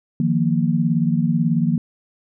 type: chord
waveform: sine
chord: Eb suspended second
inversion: none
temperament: equal with one note detuned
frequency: 156.46 / 174.61 / 233.1 Hz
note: Eb3 / F3 / Bb3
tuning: +10 / 0 / 0 cents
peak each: -20 dBFS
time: 0.2-1.78 s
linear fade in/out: 2 ms
effects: none